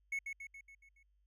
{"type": "tone with echo", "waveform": "triangle", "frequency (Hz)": 2200, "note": "C#7", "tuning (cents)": -14, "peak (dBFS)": -33, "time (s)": [0.12, 0.19], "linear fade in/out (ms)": 5, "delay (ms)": 140, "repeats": 6, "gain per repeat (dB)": -5, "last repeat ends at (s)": 1.03, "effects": ["added 50 Hz sine -70 dBFS peak until 1.26 s"]}